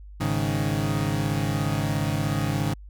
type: chord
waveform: 30% pulse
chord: Ab suspended fourth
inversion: none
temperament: equal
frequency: 103.83 / 138.59 / 155.56 Hz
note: Ab2 / Db3 / Eb3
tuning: 0 / 0 / 0 cents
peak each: -25 dBFS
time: 0.2-2.74 s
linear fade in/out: 10 ms
effects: added 50 Hz sine -40 dBFS peak until 2.89 s